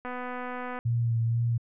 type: click train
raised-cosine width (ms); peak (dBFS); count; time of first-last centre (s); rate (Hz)
0.5; -21; 185; 0.05-0.789; 249
type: tone with vibrato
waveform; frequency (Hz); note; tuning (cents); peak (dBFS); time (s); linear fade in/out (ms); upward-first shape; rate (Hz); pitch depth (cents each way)
sine; 116.2; A#2; -5; -23; 0.85-1.58; 10; sine; 2.1; 26
effects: low-pass 2000 Hz 12 dB/octave